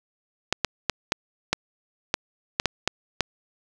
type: clicks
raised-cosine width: 0.2 ms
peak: -3 dBFS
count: 10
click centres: 0.526 / 0.647 / 0.897 / 1.121 / 1.53 / 2.141 / 2.599 / 2.657 / 2.876 / 3.207 s
effects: none